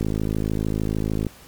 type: click train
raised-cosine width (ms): 3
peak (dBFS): -11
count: 68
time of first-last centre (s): 0.01-1.267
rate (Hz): 53.3
effects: pink hiss -47 dBFS RMS until 1.47 s + MP3 96 kbps